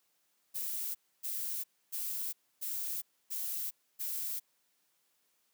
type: noise bursts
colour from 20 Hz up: violet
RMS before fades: -37 dBFS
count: 6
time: 0.54-4.4 s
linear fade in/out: 20 ms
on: 410 ms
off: 280 ms
effects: white hiss -75 dBFS RMS until 5.53 s + high-pass 150 Hz 12 dB/octave